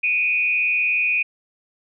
sine tone with frequency modulation, 2466 Hz, D#7, 16 cents flat, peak -17 dBFS, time 0.03-1.23 s, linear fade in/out 10 ms, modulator 157 Hz, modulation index 0.62, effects none

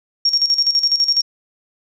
sine tone with tremolo, 5550 Hz, F8, 12 cents flat, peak -11 dBFS, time 0.25-1.22 s, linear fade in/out 5 ms, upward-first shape square, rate 12 Hz, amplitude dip 70%, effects none

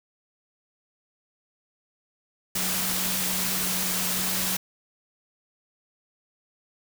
sine tone in noise, 185 Hz, F#3, in tune, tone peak -35 dBFS, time 2.55-4.57 s, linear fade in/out 5 ms, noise white, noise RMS -27 dBFS, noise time 2.55-4.57 s, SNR -11 dB, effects none

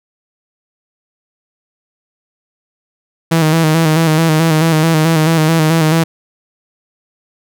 sawtooth tone with vibrato, 160 Hz, D#3, 49 cents sharp, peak -5 dBFS, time 3.31-6.04 s, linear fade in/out 10 ms, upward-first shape square, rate 4.6 Hz, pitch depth 46 cents each way, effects none

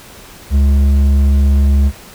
sine tone with hard clipping, 69.9 Hz, C#2, 15 cents sharp, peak -9 dBFS, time 0.5-1.92 s, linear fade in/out 50 ms, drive 6 dB, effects pink hiss -37 dBFS RMS until 2.14 s

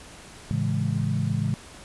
sine chord, A major seventh, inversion none, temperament equal, 110 / 138.59 / 164.81 / 207.7 Hz, A2 / C#3 / E3 / G#3, 0 / 0 / 0 / 0 cents, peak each -27 / -27 / -29 / -30 dBFS, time 0.51-1.54 s, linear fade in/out 0 ms, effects pink hiss -45 dBFS RMS until 1.84 s + resampled to 24000 Hz

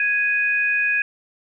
sine tone pair together, 1661.2 / 2489 Hz, G#6 / D#7, 0 / 0 cents, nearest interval perfect fifth, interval 700 cents, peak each -20 dBFS, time 0-1.02 s, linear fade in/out 2 ms, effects none

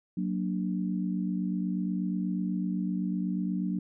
sine chord, Gb augmented, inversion none, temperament equal, 185 / 233.1 / 293.7 Hz, Gb3 / Bb3 / D4, 0 / 0 / 0 cents, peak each -29 / -35 / -35 dBFS, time 0.17-3.79 s, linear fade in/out 5 ms, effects none

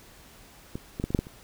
clicks, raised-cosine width 3 ms, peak -20 / -18 / -14 / -21 / -8 / -13 / -29 dBFS, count 7, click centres 0.755 / 0.999 / 1.04 / 1.105 / 1.148 / 1.19 / 1.269 s, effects pink hiss -52 dBFS RMS until 1.43 s

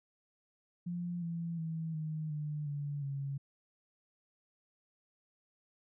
sine tone with pitch steps, 174.61 / 168.08 / 161.79 / 155.74 / 149.91 / 144.31 / 138.91 Hz, F3 / E3 / E3 / D#3 / D3 / D3 / C#3, 0 / +34 / -32 / +2 / +36 / -30 / +4 cents, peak -35 dBFS, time 0.86-3.38 s, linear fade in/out 10 ms, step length 360 ms, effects none

